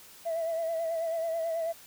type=tone with vibrato; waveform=sine; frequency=659 Hz; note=E5; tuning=1 cent flat; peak=-27 dBFS; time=0.25-1.73 s; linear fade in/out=20 ms; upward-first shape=sine; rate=9.2 Hz; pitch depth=41 cents each way; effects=tanh soft clip ceiling -25 dBFS + white hiss -52 dBFS RMS until 1.86 s